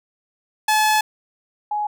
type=tone pair in turn; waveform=sawtooth / sine; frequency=859 / 837.4 Hz; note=A5 / G#5; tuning=-42 / +14 cents; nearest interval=unison; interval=44 cents; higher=first; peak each=-11 / -20 dBFS; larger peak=first; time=0.68-1.01 / 1.71-1.87 s; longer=first; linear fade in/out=5 ms; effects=none